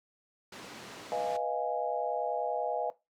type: low-pass noise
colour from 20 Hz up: pink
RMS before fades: -45 dBFS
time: 0.52-1.37 s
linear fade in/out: 5 ms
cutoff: 6200 Hz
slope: 12 dB/octave
type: chord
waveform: sine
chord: F half-diminished seventh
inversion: second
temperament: equal with one note detuned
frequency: 493.9 / 622.3 / 692.4 / 830.6 Hz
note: Cb5 / Eb5 / F5 / Ab5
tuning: 0 / 0 / -15 / 0 cents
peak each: -35 dBFS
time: 1.12-2.9 s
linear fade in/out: 0 ms
effects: noise-tail reverb RT60 0.2 s tail -17 dB re dry + high-pass 200 Hz 12 dB/octave